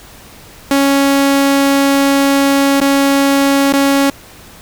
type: tone with dropouts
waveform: sawtooth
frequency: 277.2 Hz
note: C#4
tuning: in tune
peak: -5 dBFS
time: 0.71-4.1 s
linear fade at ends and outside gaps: 2 ms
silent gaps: 2.802-2.814 / 3.725-3.735 s
effects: pink hiss -38 dBFS RMS until 4.61 s